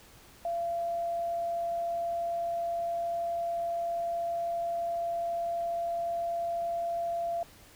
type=tone; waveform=sine; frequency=683 Hz; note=F5; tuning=39 cents flat; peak=-29 dBFS; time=0.45-7.43 s; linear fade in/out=2 ms; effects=pink hiss -55 dBFS RMS until 7.75 s